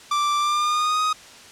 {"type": "tone with pitch glide", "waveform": "45% pulse", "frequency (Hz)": [1174.7, 1251.8], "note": ["D6", "D#6"], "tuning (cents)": [0, 10], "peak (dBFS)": -19, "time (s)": [0.11, 1.13], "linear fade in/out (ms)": 5, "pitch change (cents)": 110, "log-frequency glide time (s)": [0.38, 1.02], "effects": ["white hiss -44 dBFS RMS until 1.51 s", "low-pass 7000 Hz 12 dB/octave"]}